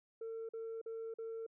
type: tone bursts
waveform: sine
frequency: 451.8 Hz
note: A4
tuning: 46 cents sharp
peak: -39 dBFS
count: 4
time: 0.21-1.465 s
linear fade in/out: 5 ms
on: 280 ms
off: 45 ms
effects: tanh soft clip ceiling -39 dBFS